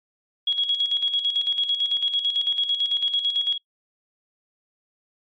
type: tone with tremolo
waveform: sine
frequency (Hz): 3322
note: G#7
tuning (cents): 0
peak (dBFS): -18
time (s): 0.47-3.58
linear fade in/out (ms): 5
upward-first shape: square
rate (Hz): 9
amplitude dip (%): 60
effects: noise-tail reverb RT60 0.1 s tail -25 dB re dry + MP3 32 kbps